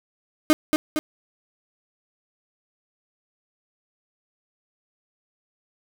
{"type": "tone with echo", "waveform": "35% pulse", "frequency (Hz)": 307.7, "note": "D#4", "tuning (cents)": -19, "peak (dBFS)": -11, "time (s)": [0.5, 0.53], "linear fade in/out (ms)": 0, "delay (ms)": 230, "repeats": 2, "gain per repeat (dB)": -4, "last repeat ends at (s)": 0.99, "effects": []}